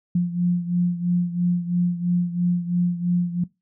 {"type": "beating tone pair", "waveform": "sine", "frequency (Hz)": [175.2, 178.2], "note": ["F3", "F3"], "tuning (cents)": [6, 35], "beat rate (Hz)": 3, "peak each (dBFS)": [-20, -24], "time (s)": [0.15, 3.44], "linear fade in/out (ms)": 5, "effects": ["noise-tail reverb RT60 0.2 s tail -20 dB re dry"]}